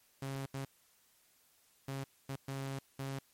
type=tone bursts at uneven times; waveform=sawtooth; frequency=136 Hz; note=C#3; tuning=33 cents flat; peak=-34 dBFS; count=6; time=0.22-0.46 / 0.54-0.65 / 1.88-2.04 / 2.29-2.36 / 2.48-2.79 / 2.99-3.19 s; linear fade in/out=5 ms; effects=white hiss -69 dBFS RMS until 3.33 s + MP3 64 kbps